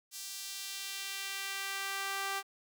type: tone with high-pass filter sweep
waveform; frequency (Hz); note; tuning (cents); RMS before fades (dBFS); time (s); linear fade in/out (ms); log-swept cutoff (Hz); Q
sawtooth; 392; G4; 0; -39; 0.11-2.43; 50; 5600 to 980; 1
effects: none